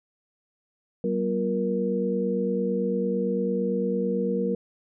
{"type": "tone cluster", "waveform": "sine", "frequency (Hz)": [190.7, 239.6, 351.6, 470.9], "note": ["G3", "A#3", "F4", "A#4"], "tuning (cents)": [-47, 48, 12, 18], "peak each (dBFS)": [-27, -31, -34, -26], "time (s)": [1.04, 4.55], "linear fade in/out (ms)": 2, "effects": []}